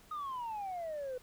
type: exponential sweep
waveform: sine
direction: down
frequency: 1258 to 493.9 Hz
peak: -35 dBFS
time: 0.11-1.18 s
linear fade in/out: 5 ms
effects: tanh soft clip ceiling -35 dBFS + pink hiss -61 dBFS RMS until 1.22 s